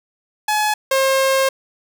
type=tone pair in turn; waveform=sawtooth; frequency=849 / 534.8 Hz; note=G#5 / C5; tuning=+38 / +38 cents; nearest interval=minor sixth; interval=800 cents; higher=first; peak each=-12 / -10 dBFS; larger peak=second; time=0.48-0.74 / 0.91-1.49 s; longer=second; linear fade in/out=5 ms; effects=none